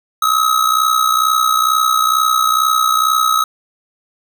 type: tone with amplitude modulation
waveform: square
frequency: 1279 Hz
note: D#6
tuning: 47 cents sharp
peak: -9 dBFS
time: 0.22-3.44 s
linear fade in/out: 5 ms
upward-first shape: sine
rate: 62.2 Hz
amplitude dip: 70%
effects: none